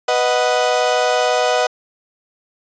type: chord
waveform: 35% pulse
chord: B major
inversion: none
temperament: equal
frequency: 493.9 / 622.3 / 740 Hz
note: B4 / D#5 / F#5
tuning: 0 / 0 / 0 cents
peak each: -17 dBFS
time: 0.08-1.67 s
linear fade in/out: 5 ms
effects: resampled to 16000 Hz